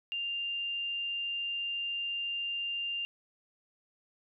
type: tone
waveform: sine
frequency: 2794 Hz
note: F7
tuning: in tune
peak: -32 dBFS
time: 0.12-3.05 s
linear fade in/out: 0 ms
effects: none